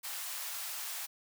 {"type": "high-pass noise", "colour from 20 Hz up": "white", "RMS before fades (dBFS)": -40, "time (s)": [0.03, 1.07], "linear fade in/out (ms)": 20, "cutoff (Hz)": 690, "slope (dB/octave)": 24, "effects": []}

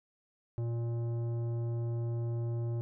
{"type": "tone with tanh clipping", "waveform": "sine", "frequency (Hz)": 117.2, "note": "A#2", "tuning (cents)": 10, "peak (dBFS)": -33, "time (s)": [0.58, 2.81], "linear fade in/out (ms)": 0, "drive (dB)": 12, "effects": []}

